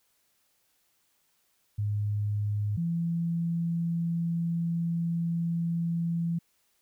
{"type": "tone pair in turn", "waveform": "sine", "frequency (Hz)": [103.83, 168.43], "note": ["G#2", "E3"], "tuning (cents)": [0, 38], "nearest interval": "minor sixth", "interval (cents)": 838, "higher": "second", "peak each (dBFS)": -26, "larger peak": "neither", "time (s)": [[1.78, 2.77], [2.77, 6.39]], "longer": "second", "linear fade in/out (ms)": 10, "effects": ["white hiss -71 dBFS RMS until 6.81 s"]}